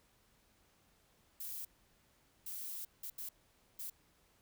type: noise bursts at uneven times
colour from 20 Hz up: violet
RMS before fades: -44 dBFS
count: 5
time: 1.4-1.65 / 2.46-2.85 / 3.03-3.1 / 3.18-3.29 / 3.79-3.9 s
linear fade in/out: 5 ms
effects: pink hiss -71 dBFS RMS until 4.41 s